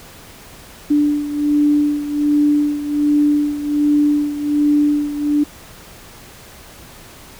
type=beating tone pair; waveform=sine; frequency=293.7 / 295 Hz; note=D4 / D4; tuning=0 / +8 cents; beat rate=1.3 Hz; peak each=-14 / -19 dBFS; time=0.9-5.44 s; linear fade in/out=10 ms; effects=pink hiss -40 dBFS RMS until 7.39 s

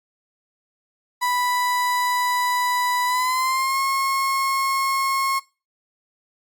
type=tone with pitch glide; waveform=35% pulse; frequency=987.8 to 1083.4 Hz; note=B5 to C#6; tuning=0 to -40 cents; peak=-18 dBFS; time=1.21-5.4 s; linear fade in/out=20 ms; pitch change=+160 cents; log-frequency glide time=3.05-3.8 s; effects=noise-tail reverb RT60 0.3 s tail -20 dB re dry + Opus 48 kbps

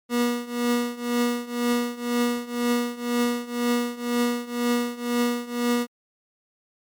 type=tone with tremolo; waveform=30% pulse; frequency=240.8 Hz; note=B3; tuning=44 cents flat; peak=-16 dBFS; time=0.09-5.87 s; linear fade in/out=50 ms; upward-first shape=triangle; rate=2 Hz; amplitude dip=90%; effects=MP3 96 kbps

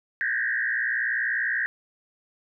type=tone with frequency modulation; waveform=sine; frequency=1735 Hz; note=A6; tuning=25 cents flat; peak=-23 dBFS; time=0.21-1.66 s; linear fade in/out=0 ms; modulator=60.3 Hz; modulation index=3; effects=none

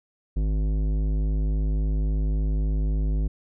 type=tone with tanh clipping; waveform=triangle; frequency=51.8 Hz; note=G#1; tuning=4 cents flat; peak=-23 dBFS; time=0.36-3.28 s; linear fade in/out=10 ms; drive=18 dB; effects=none

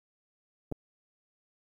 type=clicks; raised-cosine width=2 ms; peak=-28 / -20 dBFS; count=2; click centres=0.716 / 0.723 s; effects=10-bit

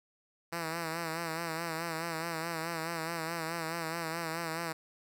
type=tone with vibrato; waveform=5% pulse; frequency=164.81 Hz; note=E3; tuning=in tune; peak=-23 dBFS; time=0.52-4.73 s; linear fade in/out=10 ms; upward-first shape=sine; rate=4.7 Hz; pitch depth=60 cents each way; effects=none

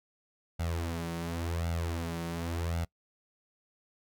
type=tone with flanger; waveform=sawtooth; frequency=84 Hz; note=E2; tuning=33 cents sharp; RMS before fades=-34 dBFS; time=0.59-2.85 s; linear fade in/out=10 ms; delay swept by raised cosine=1.4 to 5.4 ms; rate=0.91 Hz; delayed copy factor=+0.75; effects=noise-tail reverb RT60 0.1 s tail -23 dB re dry

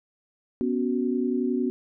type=chord; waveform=sine; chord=B suspended second; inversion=none; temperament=just; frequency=246.9 / 277.8 / 370.4 Hz; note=B3 / C#4 / F#4; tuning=0 / +4 / +2 cents; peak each=-25 / -29 / -28 dBFS; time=0.61-1.7 s; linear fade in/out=0 ms; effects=none

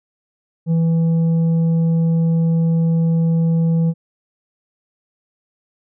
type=tone with tanh clipping; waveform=sine; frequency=164.8 Hz; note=E3; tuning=in tune; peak=-14 dBFS; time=0.66-3.94 s; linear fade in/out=50 ms; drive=5 dB; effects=none

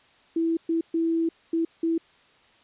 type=tone bursts at uneven times; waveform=sine; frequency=329.6 Hz; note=E4; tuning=in tune; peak=-21 dBFS; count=5; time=0.36-0.57 / 0.69-0.81 / 0.94-1.29 / 1.53-1.65 / 1.83-1.98 s; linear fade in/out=5 ms; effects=white hiss -58 dBFS RMS until 2.63 s + resampled to 8000 Hz

